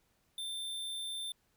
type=tone; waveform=square; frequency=3568 Hz; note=A7; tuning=23 cents sharp; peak=-38 dBFS; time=0.38-1.32 s; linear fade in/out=2 ms; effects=pink hiss -74 dBFS RMS until 1.56 s